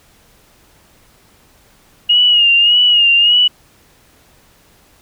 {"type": "tone with vibrato", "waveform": "sine", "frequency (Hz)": 2865, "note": "F7", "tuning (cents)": 44, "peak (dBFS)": -7, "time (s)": [2.09, 3.48], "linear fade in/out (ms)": 10, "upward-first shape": "sine", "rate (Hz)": 1.7, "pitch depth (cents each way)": 55, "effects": ["pink hiss -50 dBFS RMS until 5.01 s"]}